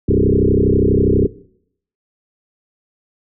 sine tone with frequency modulation, 240 Hz, B3, 49 cents flat, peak -10 dBFS, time 0.08-1.27 s, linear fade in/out 10 ms, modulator 32.3 Hz, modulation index 6.1, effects noise-tail reverb RT60 0.7 s tail -20 dB re dry

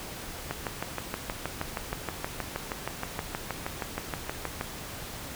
click train, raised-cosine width 0.5 ms, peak -15 dBFS, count 27, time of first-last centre 0.51-4.611 s, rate 6.34 Hz, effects pink hiss -40 dBFS RMS until 5.35 s

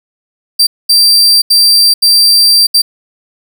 40% pulse tone bursts at uneven times, 4699 Hz, D8, in tune, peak -3 dBFS, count 5, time 0.59-0.67 / 0.89-1.42 / 1.5-1.94 / 2.02-2.67 / 2.74-2.82 s, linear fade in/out 10 ms, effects none

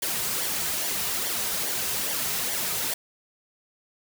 white noise with flanger, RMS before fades -28 dBFS, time 0.02-2.94 s, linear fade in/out 5 ms, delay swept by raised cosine 0.76 to 3.66 ms, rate 2.4 Hz, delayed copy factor -0.6, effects none

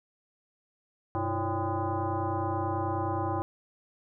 sine tone with frequency modulation, 349.2 Hz, F4, in tune, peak -27 dBFS, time 1.15-3.42 s, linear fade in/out 0 ms, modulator 223 Hz, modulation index 3.3, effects none

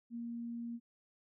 sine tone, 234.8 Hz, A#3, 13 cents sharp, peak -39 dBFS, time 0.1-0.8 s, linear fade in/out 50 ms, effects none

